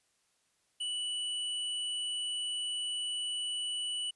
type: tone with hard clipping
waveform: sine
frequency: 2960 Hz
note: F#7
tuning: in tune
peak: -34 dBFS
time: 0.8-4.11 s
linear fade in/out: 10 ms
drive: 18 dB
effects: white hiss -74 dBFS RMS until 4.15 s + resampled to 24000 Hz